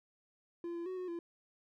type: tone with pitch steps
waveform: triangle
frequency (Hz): 342.9 / 340.4 / 371.6 / 365.3 / 340.6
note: F4 / F4 / F#4 / F#4 / F4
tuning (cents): -32 / -44 / +7 / -22 / -43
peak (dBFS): -36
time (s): 0.64-1.19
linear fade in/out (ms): 2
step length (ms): 110
effects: none